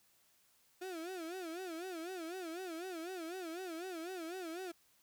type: tone with vibrato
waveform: 35% pulse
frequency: 348.6 Hz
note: F4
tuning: 3 cents flat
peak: -40 dBFS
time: 0.81-4.72 s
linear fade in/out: 10 ms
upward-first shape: sine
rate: 4 Hz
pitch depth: 150 cents each way
effects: white hiss -71 dBFS RMS until 5.02 s